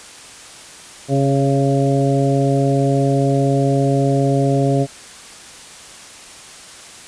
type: harmonic tone with a mistuned harmonic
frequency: 137.3 Hz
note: C#3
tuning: 16 cents flat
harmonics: 1 / 2 / 3 / 4 / 5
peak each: -16 / -19 / -21 / -22 / -23 dBFS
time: 1.08-4.87 s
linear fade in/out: 50 ms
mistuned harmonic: 4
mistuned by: +22 cents
effects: white hiss -38 dBFS RMS until 7.07 s + resampled to 22050 Hz